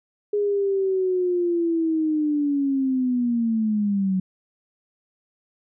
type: linear sweep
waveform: sine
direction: down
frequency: 415.3 to 185 Hz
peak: -19 dBFS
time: 0.33-4.2 s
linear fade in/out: 5 ms
effects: none